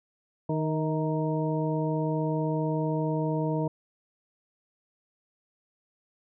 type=harmonic tone with a mistuned harmonic; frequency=155.56 Hz; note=D#3; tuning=in tune; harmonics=1 / 2 / 3 / 4 / 6; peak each=-28 / -31 / -33 / -34 / -36 dBFS; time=0.49-3.68 s; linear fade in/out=5 ms; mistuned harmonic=4; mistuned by=+35 cents; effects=none